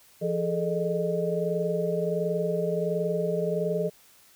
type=tone cluster; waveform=sine; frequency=171.1 / 421.2 / 442.6 / 610 Hz; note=F3 / G#4 / A4 / D#5; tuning=-35 / +24 / +10 / -34 cents; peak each=-30 dBFS; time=0.21-3.9 s; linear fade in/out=20 ms; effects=white hiss -57 dBFS RMS until 4.35 s